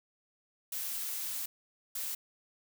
blue noise bursts at uneven times, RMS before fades -37 dBFS, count 2, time 0.72-1.46 / 1.95-2.15 s, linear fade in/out 5 ms, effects none

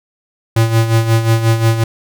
square tone with tremolo, 113.4 Hz, A#2, 47 cents flat, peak -8 dBFS, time 0.56-1.84 s, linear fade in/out 5 ms, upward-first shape sine, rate 5.6 Hz, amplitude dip 65%, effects none

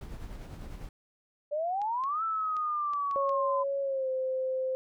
brown noise with tremolo, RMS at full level -40 dBFS, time 0.01-0.89 s, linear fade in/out 2 ms, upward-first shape sine, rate 10 Hz, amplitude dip 40%
sine exponential two-way sweep, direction up then down, 575 to 1332 to 1014 Hz, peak -28 dBFS, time 1.51-3.64 s, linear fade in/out 20 ms, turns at 2.23 s
clicks, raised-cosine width 0.2 ms, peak -32 dBFS, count 6, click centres 1.817 / 2.038 / 2.567 / 2.935 / 3.112 / 3.293 s
sine tone with pitch glide, 554.4 to 520.3 Hz, C#5 to C5, 0 to -10 cents, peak -28 dBFS, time 3.16-4.75 s, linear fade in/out 0 ms, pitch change -110 cents, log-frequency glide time 3.81-4.09 s
effects none

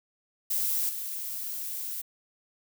violet noise with level steps, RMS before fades -28 / -35 dBFS, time 0.5-2.02 s, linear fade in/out 10 ms, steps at 0.89 s, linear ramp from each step 5 ms, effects none

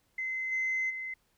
sine tone with level steps, 2057 Hz, C7, 30 cents flat, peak -31 / -27 / -35 dBFS, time 0.18-1.14 s, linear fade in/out 5 ms, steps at 0.51 / 0.89 s, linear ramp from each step 20 ms, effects tanh soft clip ceiling -24 dBFS + pink hiss -72 dBFS RMS until 1.37 s

